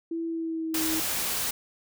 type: tone with pitch glide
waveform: sine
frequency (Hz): 331 to 318.3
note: E4 to D#4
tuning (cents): +7 to +39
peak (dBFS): -28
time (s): 0.11-1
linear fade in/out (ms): 5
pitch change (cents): -68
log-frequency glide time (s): 0.26-0.84
type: noise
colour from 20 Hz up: white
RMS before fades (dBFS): -29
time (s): 0.74-1.51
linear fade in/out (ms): 5
effects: none